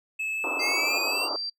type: tone with pitch glide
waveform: triangle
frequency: 2600 to 2617 Hz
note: E7 to E7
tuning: -24 to -13 cents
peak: -26 dBFS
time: 0.19-0.99 s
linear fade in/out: 10 ms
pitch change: +11 cents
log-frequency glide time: 0.32-0.4 s
type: band-pass noise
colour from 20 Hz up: white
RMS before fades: -33 dBFS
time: 0.44-1.36 s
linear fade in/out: 0 ms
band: 270 to 1300 Hz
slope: 96 dB/octave
type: exponential sweep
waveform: square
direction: up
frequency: 2086 to 2794 Hz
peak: -28 dBFS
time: 0.59-1.29 s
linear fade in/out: 50 ms
type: tone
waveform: sine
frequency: 4699 Hz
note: D8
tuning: in tune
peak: -29 dBFS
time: 0.59-1.5 s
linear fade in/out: 10 ms
effects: noise-tail reverb RT60 0.1 s tail -22 dB re dry